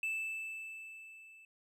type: tone with level ramp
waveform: triangle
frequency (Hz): 2637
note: E7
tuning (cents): 0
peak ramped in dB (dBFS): -31 to -54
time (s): 0.03-1.45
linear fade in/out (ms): 2
effects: none

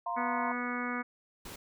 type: chord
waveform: sine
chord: F suspended fourth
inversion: none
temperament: equal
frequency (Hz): 698.5 / 932.3 / 1046.5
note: F5 / Bb5 / C6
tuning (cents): 0 / 0 / 0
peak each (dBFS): -36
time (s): 0.06-0.52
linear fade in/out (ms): 5
type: harmonic tone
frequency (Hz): 245.1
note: B3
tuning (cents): -13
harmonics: 1 / 2 / 3 / 4 / 5 / 6 / 7 / 8 / 9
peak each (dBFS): -36 / -43 / -45 / -43 / -39 / -40 / -44 / -46 / -41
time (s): 0.16-1.03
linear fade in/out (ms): 20
type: noise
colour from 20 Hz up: pink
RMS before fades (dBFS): -45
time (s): 1.45-1.56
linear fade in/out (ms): 5
effects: none

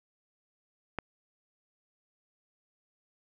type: click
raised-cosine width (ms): 0.5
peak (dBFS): -17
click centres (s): 0.987
effects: none

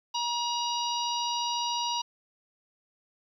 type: harmonic tone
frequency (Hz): 954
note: A#5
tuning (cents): +40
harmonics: 1 / 3 / 4 / 5 / 6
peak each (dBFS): -30 / -35 / -36 / -37 / -38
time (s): 0.14-2.02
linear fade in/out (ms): 10
effects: 10-bit

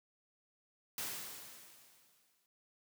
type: noise with exponential decay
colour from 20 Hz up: white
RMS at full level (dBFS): -39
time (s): 0.98-2.46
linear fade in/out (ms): 1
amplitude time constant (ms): 320
effects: noise-tail reverb RT60 0.2 s tail -25 dB re dry + high-pass 100 Hz 12 dB/octave

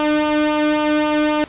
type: tone with flanger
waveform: sawtooth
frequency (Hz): 302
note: D4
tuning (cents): +48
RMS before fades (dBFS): -17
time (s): 0-1.44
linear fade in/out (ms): 0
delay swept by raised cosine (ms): 0.49 to 1.08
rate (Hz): 3.7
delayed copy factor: -0.6
effects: pink hiss -40 dBFS RMS until 1.48 s + resampled to 8000 Hz

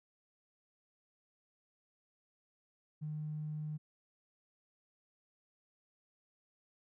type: tone with tanh clipping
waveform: triangle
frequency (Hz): 152.5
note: D#3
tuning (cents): -34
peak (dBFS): -37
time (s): 3.01-3.78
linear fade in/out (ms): 20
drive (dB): 2
effects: none

